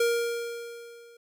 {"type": "tone with level ramp", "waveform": "square", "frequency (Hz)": 469.6, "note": "A#4", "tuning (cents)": 13, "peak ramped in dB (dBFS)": [-21, -51], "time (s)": [0, 1.17], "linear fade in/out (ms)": 5, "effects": []}